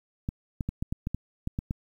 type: clicks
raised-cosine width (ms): 5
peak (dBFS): -17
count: 10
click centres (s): 0.289 / 0.608 / 0.69 / 0.825 / 0.925 / 1.071 / 1.146 / 1.474 / 1.589 / 1.709
effects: 9-bit